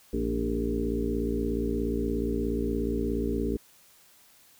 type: harmonic tone with a mistuned harmonic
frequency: 56.9 Hz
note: A#1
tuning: 41 cents flat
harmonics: 1 / 2 / 3 / 4 / 5 / 6 / 7 / 8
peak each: -32 / -40 / -43 / -32 / -32 / -43 / -32 / -36 dBFS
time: 0.13-3.57 s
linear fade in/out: 5 ms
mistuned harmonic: 5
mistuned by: +46 cents
effects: white hiss -58 dBFS RMS until 4.59 s